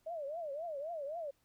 sine tone with vibrato, 617 Hz, D#5, 15 cents flat, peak -38 dBFS, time 0.06-1.31 s, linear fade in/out 10 ms, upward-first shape triangle, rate 3.8 Hz, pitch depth 240 cents each way, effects pink hiss -75 dBFS RMS until 1.44 s

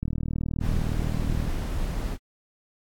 click train, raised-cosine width 5 ms, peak -16 dBFS, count 58, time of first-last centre 0.03-1.477 s, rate 39.4 Hz
brown noise, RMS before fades -28 dBFS, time 0.6-2.18 s, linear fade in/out 50 ms
effects AAC 64 kbps

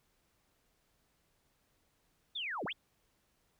sine linear two-way sweep, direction down then up, 3690 to 130.1 to 3690 Hz, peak -36 dBFS, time 2.35-2.73 s, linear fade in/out 10 ms, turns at 2.65 s, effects pink hiss -75 dBFS RMS until 3.59 s

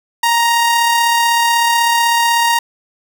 sawtooth tone with amplitude modulation, 935 Hz, A#5, 5 cents sharp, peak -6 dBFS, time 0.23-2.59 s, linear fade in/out 5 ms, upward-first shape sine, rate 36.1 Hz, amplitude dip 25%, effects none

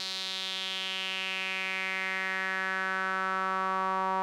sawtooth tone with band-pass filter sweep, 189.3 Hz, F#3, 40 cents sharp, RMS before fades -32 dBFS, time 0-4.22 s, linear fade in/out 0 ms, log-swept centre 4200 to 990 Hz, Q 4, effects none

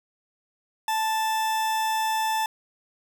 40% pulse tone, 880 Hz, A5, in tune, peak -22 dBFS, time 0.88-2.46 s, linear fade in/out 2 ms, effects none

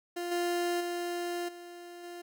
30% pulse tone with level steps, 349.2 Hz, F4, in tune, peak -31 / -26 / -30 / -42 / -39 dBFS, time 0.16-2.22 s, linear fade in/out 10 ms, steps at 0.31 / 0.8 / 1.48 / 2.03 s, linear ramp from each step 10 ms, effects none

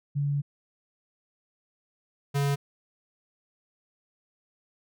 sine / square tone pair in turn, 142.9 / 141.18 Hz, D3 / C#3, -47 / +32 cents, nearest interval unison, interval 21 cents, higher first, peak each -24 dBFS, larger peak neither, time 0.15-0.42 / 2.34-2.56 s, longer first, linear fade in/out 20 ms, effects none

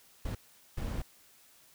brown noise bursts at uneven times, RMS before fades -35 dBFS, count 2, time 0.25-0.35 / 0.77-1.02 s, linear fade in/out 5 ms, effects white hiss -61 dBFS RMS until 1.74 s

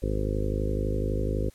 harmonic tone with a mistuned harmonic, 51.91 Hz, G#1, in tune, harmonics 1 / 2 / 3 / 4 / 5 / 6 / 7 / 8 / 9 / 10, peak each -28 / -32 / -36 / -38 / -36 / -39 / -36 / -37 / -37 / -37 dBFS, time 0.02-1.5 s, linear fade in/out 10 ms, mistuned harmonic 1, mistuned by +16 cents, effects white hiss -59 dBFS RMS until 1.54 s + low-pass 12000 Hz 12 dB/octave

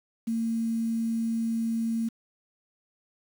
sine tone with quantisation, 227.6 Hz, A#3, 41 cents flat, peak -25 dBFS, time 0.27-2.09 s, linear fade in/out 10 ms, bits 8, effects none

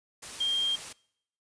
sine tone in noise, 3200 Hz, G7, 35 cents sharp, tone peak -25 dBFS, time 0.4-0.76 s, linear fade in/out 10 ms, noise white, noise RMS -41 dBFS, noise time 0.22-0.93 s, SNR +13 dB, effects noise-tail reverb RT60 0.7 s tail -23 dB re dry + resampled to 22050 Hz

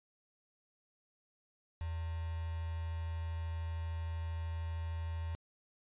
sine tone with quantisation, 82.41 Hz, E2, in tune, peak -36 dBFS, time 1.81-5.35 s, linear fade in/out 0 ms, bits 8, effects resampled to 8000 Hz

